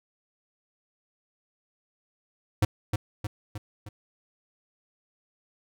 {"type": "tone with echo", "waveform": "square", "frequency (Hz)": 103.83, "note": "G#2", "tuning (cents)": 0, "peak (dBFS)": -19, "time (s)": [2.62, 2.65], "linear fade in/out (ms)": 5, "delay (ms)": 310, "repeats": 4, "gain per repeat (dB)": -5, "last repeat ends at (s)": 3.89, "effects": []}